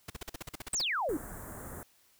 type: noise bursts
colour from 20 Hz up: pink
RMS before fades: -40 dBFS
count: 12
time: 0.08-0.816 s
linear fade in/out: 5 ms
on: 21 ms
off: 44 ms
type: exponential sweep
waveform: sine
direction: down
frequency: 8620 to 267.7 Hz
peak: -29 dBFS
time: 0.73-1.17 s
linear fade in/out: 2 ms
type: band-stop noise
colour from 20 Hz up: pink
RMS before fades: -44 dBFS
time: 1.09-1.83 s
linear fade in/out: 0 ms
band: 1800 to 7200 Hz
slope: 48 dB/octave
effects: white hiss -66 dBFS RMS until 2.19 s